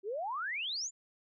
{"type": "exponential sweep", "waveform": "sine", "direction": "up", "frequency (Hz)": [370, 7390], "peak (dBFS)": -34, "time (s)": [0.03, 0.91], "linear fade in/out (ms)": 50, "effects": []}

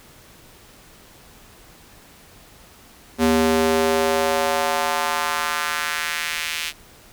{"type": "tone with high-pass filter sweep", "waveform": "square", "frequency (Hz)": 80, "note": "D#2", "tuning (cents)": 49, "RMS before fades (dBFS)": -21, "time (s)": [3.18, 6.73], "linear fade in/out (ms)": 50, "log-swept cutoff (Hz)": [250, 2700], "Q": 1.6, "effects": ["pink hiss -48 dBFS RMS until 7.12 s"]}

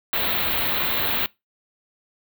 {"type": "band-stop noise", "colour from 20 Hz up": "white", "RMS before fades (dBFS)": -23, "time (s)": [0.13, 1.26], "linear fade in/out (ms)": 0, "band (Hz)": [4200, 14000], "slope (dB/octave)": 96, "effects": ["noise-tail reverb RT60 0.2 s tail -22 dB re dry"]}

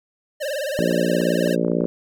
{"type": "tone with vibrato", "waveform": "square", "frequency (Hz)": 569, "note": "C#5", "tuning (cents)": 45, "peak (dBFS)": -24, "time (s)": [0.4, 1.56], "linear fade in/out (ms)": 20, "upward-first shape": "sine", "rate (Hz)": 19, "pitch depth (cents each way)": 140}
{"type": "harmonic tone", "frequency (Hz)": 58.27, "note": "A#1", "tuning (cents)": 0, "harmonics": [3, 4, 5, 6, 7, 8, 9, 10], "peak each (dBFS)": [-24, -25, -26, -27, -27, -28, -29, -29], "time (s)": [0.79, 1.86], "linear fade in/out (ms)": 0}
{"type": "clicks", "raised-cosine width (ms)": 1, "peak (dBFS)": -23, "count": 8, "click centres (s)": [0.914, 1.212, 1.473, 1.648, 1.681, 1.718, 1.808, 1.843]}
{"effects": []}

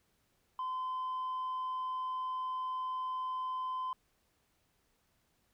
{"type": "tone", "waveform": "sine", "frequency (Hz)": 1026, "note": "C6", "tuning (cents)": -34, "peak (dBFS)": -32, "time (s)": [0.59, 3.93], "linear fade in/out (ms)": 2, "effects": ["tanh soft clip ceiling -33 dBFS", "pink hiss -75 dBFS RMS until 5.53 s"]}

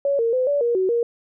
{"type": "tone with pitch steps", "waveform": "sine", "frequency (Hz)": [561, 460.7, 510, 574, 473.7, 375.1, 470.4], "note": ["C#5", "A#4", "C5", "D5", "A#4", "F#4", "A#4"], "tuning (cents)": [21, -20, -44, -40, 28, 24, 16], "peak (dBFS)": -17, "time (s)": [0.05, 1.03], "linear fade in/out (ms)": 2, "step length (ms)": 140, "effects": []}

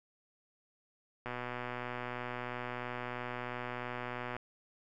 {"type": "click train", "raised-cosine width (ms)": 0.5, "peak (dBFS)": -24, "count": 383, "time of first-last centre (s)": [1.26, 4.366], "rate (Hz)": 123, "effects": []}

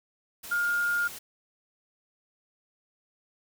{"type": "tone in noise", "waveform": "sine", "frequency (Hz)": 1415, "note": "F6", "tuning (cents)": 22, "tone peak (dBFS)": -24, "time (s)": [0.51, 1.08], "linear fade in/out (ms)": 10, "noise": "white", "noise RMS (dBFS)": -42, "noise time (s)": [0.43, 1.19], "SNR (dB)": 15, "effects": []}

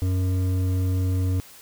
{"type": "tone with hard clipping", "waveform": "sine", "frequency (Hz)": 92.5, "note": "F#2", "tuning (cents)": 0, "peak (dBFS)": -22, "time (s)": [0.02, 1.4], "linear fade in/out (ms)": 0, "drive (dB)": 9, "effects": ["white hiss -47 dBFS RMS until 1.61 s"]}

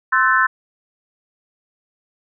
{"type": "chord", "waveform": "sine", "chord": "F# half-diminished seventh", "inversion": "second", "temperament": "equal with one note detuned", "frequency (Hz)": [1046.5, 1318.5, 1516.3, 1760], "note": ["C6", "E6", "F#6", "A6"], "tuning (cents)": [0, 0, 42, 0], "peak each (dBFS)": [-18, -19, -17, -18], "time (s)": [0.12, 0.47], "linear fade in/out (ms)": 10, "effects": []}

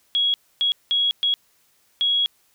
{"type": "tone bursts at uneven times", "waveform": "sine", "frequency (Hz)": 3322, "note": "G#7", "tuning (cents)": 0, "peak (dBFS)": -17, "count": 5, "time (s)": [[0.15, 0.34], [0.61, 0.72], [0.91, 1.11], [1.23, 1.34], [2.01, 2.26]], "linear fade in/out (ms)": 0, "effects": ["white hiss -62 dBFS RMS until 2.54 s"]}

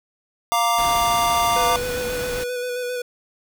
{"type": "chord", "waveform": "square", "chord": "Bb major", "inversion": "second", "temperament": "equal", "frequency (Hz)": [698.5, 932.3, 1174.7], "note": ["F5", "Bb5", "D6"], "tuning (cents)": [0, 0, 0], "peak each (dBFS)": [-22, -23, -22], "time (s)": [0.52, 1.76], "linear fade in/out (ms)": 0}
{"type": "noise", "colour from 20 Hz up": "pink", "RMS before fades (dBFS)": -31, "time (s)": [0.78, 2.44], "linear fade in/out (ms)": 5}
{"type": "tone with vibrato", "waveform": "square", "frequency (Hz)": 493.9, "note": "B4", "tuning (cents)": 0, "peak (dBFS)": -25, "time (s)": [1.56, 3.02], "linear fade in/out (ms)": 5, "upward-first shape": "square", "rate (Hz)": 7.5, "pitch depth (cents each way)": 17}
{"effects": []}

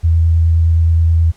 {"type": "tone with vibrato", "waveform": "sine", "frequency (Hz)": 82.41, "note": "E2", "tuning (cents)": 0, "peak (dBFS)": -8, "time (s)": [0.03, 1.32], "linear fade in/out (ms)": 20, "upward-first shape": "square", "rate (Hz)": 9.5, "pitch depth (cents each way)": 10, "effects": ["pink hiss -49 dBFS RMS until 1.36 s", "low-pass 10000 Hz 12 dB/octave"]}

